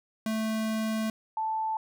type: tone pair in turn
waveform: square / sine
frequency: 219.8 / 879.2 Hz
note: A3 / A5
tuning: -2 / -2 cents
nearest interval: 2 octaves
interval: 2400 cents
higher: second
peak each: -28 / -27 dBFS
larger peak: second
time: 0.26-1.1 / 1.37-1.77 s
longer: first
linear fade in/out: 2 ms
effects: none

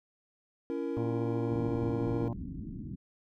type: chord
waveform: triangle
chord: A# diminished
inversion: first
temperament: just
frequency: 279.7 / 335.6 / 466.2 Hz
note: C#4 / E4 / A#4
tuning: +16 / +31 / 0 cents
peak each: -34 dBFS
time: 0.7-2.28 s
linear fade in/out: 0 ms
type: harmonic tone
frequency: 116.54 Hz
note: A#2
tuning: in tune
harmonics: 1 / 2 / 3 / 5 / 6 / 7 / 8 / 9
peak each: -33 / -39 / -43 / -47 / -49 / -50 / -51 / -52 dBFS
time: 0.97-2.33 s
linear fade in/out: 0 ms
type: low-pass noise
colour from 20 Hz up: white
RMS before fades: -40 dBFS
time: 1.5-2.96 s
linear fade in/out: 20 ms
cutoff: 290 Hz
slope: 48 dB/octave
effects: none

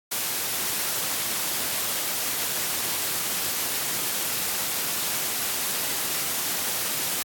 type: noise with amplitude modulation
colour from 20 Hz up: white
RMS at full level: -26 dBFS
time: 0.11-7.23 s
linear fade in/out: 10 ms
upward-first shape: sine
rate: 292 Hz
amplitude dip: 25%
effects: high-pass 100 Hz 12 dB/octave + AAC 64 kbps

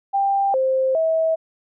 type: tone with pitch steps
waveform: sine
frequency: 791 / 525 / 646 Hz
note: G5 / C5 / E5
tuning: +15 / +6 / -35 cents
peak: -16 dBFS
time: 0.13-1.36 s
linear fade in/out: 20 ms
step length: 410 ms
effects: none

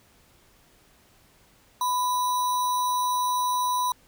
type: tone with sample-and-hold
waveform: sine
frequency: 996 Hz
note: B5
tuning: 14 cents sharp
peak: -22 dBFS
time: 1.81-3.92 s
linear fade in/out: 2 ms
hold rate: 4900 Hz
effects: pink hiss -59 dBFS RMS until 4.07 s

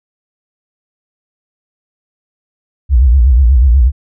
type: tone with vibrato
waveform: sine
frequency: 63.2 Hz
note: B1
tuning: 41 cents sharp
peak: -4 dBFS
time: 2.89-3.92 s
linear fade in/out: 50 ms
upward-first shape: sine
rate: 8.2 Hz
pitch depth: 190 cents each way
effects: none

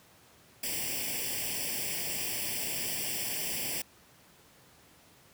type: noise with comb filter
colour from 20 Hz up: white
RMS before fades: -34 dBFS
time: 0.63-3.82 s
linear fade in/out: 5 ms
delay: 0.38 ms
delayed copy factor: +0.95
effects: pink hiss -59 dBFS RMS until 5.33 s + high-pass 80 Hz 12 dB/octave

